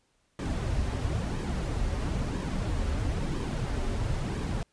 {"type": "noise with flanger", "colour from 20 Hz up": "brown", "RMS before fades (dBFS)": -30, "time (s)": [0.39, 4.63], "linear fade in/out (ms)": 2, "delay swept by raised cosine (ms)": [1.4, 6.4], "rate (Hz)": 1, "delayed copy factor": -0.5, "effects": ["pink hiss -71 dBFS RMS until 4.72 s", "resampled to 22050 Hz"]}